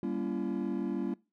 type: chord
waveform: triangle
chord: G diminished seventh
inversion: none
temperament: just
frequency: 196 / 235.2 / 282.2 / 338.7 Hz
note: G3 / Bb3 / Db4 / Fb4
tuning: 0 / +16 / +31 / +47 cents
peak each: -34 dBFS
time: 0.03-1.14 s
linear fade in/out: 2 ms
effects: noise-tail reverb RT60 0.3 s tail -23 dB re dry + tanh soft clip ceiling -20 dBFS